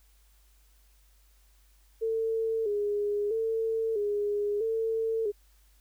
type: tone with vibrato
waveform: sine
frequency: 429.9 Hz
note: A4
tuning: 40 cents flat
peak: -26 dBFS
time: 2.01-5.32 s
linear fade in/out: 20 ms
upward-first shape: square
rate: 0.77 Hz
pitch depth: 74 cents each way
effects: added 50 Hz sine -59 dBFS peak until 5.8 s + white hiss -67 dBFS RMS until 5.8 s